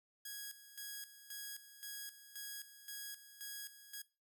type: tone with tremolo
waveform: 5% pulse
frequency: 1654 Hz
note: G#6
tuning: 8 cents flat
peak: -34 dBFS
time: 0.25-4.02 s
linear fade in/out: 5 ms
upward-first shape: square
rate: 1.9 Hz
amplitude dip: 75%
effects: noise-tail reverb RT60 0.3 s tail -20 dB re dry